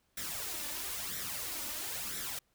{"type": "noise with flanger", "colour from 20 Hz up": "white", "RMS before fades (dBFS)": -39, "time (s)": [0.17, 2.39], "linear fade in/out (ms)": 5, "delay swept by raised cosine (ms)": [0.53, 3.43], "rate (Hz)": 1, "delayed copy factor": 0.6, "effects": ["pink hiss -75 dBFS RMS until 2.54 s"]}